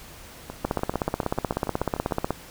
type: two click trains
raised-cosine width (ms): 1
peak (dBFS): -9 / -19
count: 28 / 12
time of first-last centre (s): 0.65-2.306 / 0.5-2.111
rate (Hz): 16.3 / 6.83
effects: pink hiss -45 dBFS RMS until 2.5 s